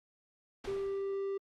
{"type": "noise with exponential decay", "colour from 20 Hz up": "pink", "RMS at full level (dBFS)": -42, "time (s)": [0.64, 1.33], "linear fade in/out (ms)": 5, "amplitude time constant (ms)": 150}
{"type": "tone", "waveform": "triangle", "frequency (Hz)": 393.1, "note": "G4", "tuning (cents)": 5, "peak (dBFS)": -31, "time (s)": [0.67, 1.38], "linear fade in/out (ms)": 10}
{"effects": ["low-pass 5000 Hz 12 dB/octave", "Opus 48 kbps"]}